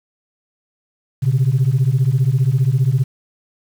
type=beating tone pair; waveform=sine; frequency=123.47 / 138.47 Hz; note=B2 / C#3; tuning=0 / -2 cents; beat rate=15 Hz; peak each=-14 dBFS; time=1.22-3.04 s; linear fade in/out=20 ms; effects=tanh soft clip ceiling -8 dBFS + 7-bit